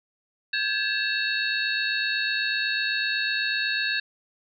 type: tone cluster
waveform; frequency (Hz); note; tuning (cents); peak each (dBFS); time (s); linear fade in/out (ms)
sine; 1593 / 1701 / 2667 / 3794 / 4367; G6 / G#6 / E7 / A#7 / C#8; +27 / +41 / +20 / +30 / -27; -30 / -28 / -30 / -32 / -31; 0.53-4; 5
effects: none